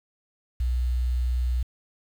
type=tone; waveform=sine; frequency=61.74 Hz; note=B1; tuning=in tune; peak=-21 dBFS; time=0.6-1.63 s; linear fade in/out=5 ms; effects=tanh soft clip ceiling -17 dBFS + 8-bit